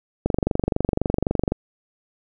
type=click train; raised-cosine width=2 ms; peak=-6 dBFS; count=31; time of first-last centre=0.26-1.521 s; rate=23.8 Hz; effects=none